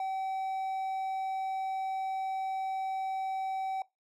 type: tone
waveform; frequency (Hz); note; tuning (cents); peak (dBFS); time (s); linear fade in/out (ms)
triangle; 766; G5; -40; -29; 0-3.82; 2
effects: noise-tail reverb RT60 0.2 s tail -21 dB re dry